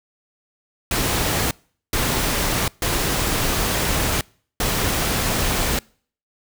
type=noise bursts at uneven times; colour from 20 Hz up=pink; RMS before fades=-21 dBFS; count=4; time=0.91-1.51 / 1.93-2.68 / 2.82-4.21 / 4.6-5.79 s; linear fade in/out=2 ms; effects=noise-tail reverb RT60 0.5 s tail -26 dB re dry